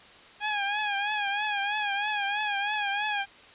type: tone with vibrato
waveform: 15% pulse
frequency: 823 Hz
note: G#5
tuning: 16 cents flat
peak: -20 dBFS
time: 0.4-3.26 s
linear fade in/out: 50 ms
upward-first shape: triangle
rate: 3.1 Hz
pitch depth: 77 cents each way
effects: white hiss -51 dBFS RMS until 3.54 s + resampled to 8000 Hz